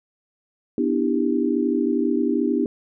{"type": "chord", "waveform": "sine", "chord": "E minor seventh", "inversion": "second", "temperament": "just", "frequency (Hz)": [247.2, 296.7, 329.6, 395.6], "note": ["B3", "D4", "E4", "G4"], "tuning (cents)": [2, 18, 0, 16], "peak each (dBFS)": [-23, -23, -25, -25], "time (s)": [0.78, 2.66], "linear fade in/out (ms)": 2, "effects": []}